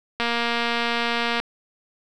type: click train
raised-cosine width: 0.3 ms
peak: -8 dBFS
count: 283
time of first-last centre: 0.2-1.4 s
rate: 235 Hz
effects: none